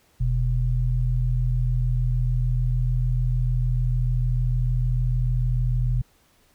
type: tone pair together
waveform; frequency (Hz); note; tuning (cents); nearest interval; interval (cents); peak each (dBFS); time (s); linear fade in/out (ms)
sine; 43.35 / 123.4; F1 / B2; -12 / -1; octave + tritone; 1811; -22; 0.2-6.02; 10
effects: pink hiss -61 dBFS RMS until 6.54 s